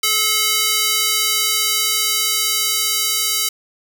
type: tone with high-pass filter sweep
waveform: square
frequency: 431.2 Hz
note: A4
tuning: 35 cents flat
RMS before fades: -18 dBFS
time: 0.03-3.49 s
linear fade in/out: 5 ms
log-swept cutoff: 2700 to 4100 Hz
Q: 0.71
effects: none